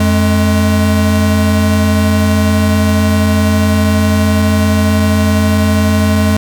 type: tone pair together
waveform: square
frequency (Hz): 89 / 211.7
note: F2 / G#3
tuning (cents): +33 / +33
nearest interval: octave + minor third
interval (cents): 1500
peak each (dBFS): -12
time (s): 0-6.37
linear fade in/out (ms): 5
effects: none